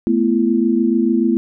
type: chord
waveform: sine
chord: A suspended second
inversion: none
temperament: equal with one note detuned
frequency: 220 / 246.9 / 336.4 Hz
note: A3 / B3 / E4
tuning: 0 / 0 / +35 cents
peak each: -17 dBFS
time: 0.07-1.37 s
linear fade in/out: 0 ms
effects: none